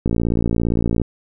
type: click train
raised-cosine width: 3 ms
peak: -6 dBFS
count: 56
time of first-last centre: 0.06-1.017 s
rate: 57.5 Hz
effects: none